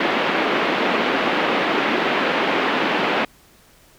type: band-pass noise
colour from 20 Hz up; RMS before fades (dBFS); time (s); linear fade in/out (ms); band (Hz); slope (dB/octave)
pink; -20; 0-3.25; 5; 240 to 3100; 24
effects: pink hiss -52 dBFS RMS until 3.98 s